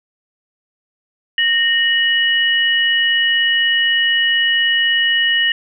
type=tone pair together; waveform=sine; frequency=1848.4 / 2929 Hz; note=A#6 / F#7; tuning=-15 / -18 cents; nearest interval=minor sixth; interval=797 cents; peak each=-15 dBFS; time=1.38-5.52 s; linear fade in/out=2 ms; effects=none

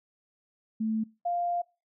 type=tone pair in turn; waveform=sine; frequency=220 / 698.5 Hz; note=A3 / F5; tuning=0 / 0 cents; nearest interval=octave + minor sixth; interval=2000 cents; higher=second; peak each=-26 dBFS; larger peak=neither; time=0.8-1.04 / 1.25-1.62 s; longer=second; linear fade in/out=10 ms; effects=noise-tail reverb RT60 0.3 s tail -24 dB re dry

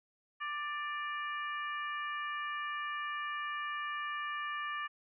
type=harmonic tone with a mistuned harmonic; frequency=590 Hz; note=D5; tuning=8 cents sharp; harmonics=2 / 3 / 4 / 5; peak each=-38 / -40 / -46 / -48 dBFS; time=0.4-4.88 s; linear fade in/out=20 ms; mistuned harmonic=5; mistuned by=-40 cents; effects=none

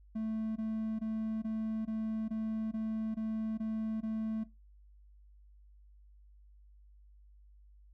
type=tone bursts; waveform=triangle; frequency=220 Hz; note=A3; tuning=in tune; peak=-31 dBFS; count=10; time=0.15-4.439 s; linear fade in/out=10 ms; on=410 ms; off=21 ms; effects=noise-tail reverb RT60 0.2 s tail -17 dB re dry + added 50 Hz sine -56 dBFS peak until 7.93 s

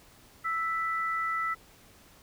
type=tone pair together; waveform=sine; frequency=1320 / 1979 Hz; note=E6 / B6; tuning=+2 / +3 cents; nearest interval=perfect fifth; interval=701 cents; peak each=-29 / -33 dBFS; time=0.44-1.55 s; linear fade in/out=20 ms; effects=pink hiss -57 dBFS RMS until 2.22 s

